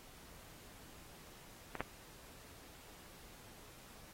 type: clicks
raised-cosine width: 0.5 ms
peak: -27 / -21 dBFS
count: 2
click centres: 1.753 / 1.806 s
effects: pink hiss -58 dBFS RMS until 4.13 s + AAC 48 kbps